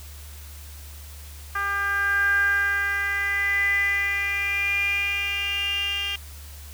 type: tone with band-pass filter sweep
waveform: 10% pulse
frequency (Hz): 400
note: G4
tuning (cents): +35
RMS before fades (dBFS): -24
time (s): 1.55-6.16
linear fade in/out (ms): 5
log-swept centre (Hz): 1400 to 3000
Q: 9.5
effects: added 73 Hz sine -39 dBFS peak until 6.73 s + white hiss -46 dBFS RMS until 6.73 s